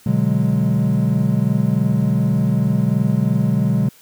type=chord; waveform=triangle; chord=G# half-diminished seventh; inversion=first; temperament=equal; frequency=123.47 / 146.83 / 185 / 207.7 Hz; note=B2 / D3 / F#3 / G#3; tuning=0 / 0 / 0 / 0 cents; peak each=-18 dBFS; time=0.06-3.89 s; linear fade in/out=5 ms; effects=white hiss -49 dBFS RMS until 4.01 s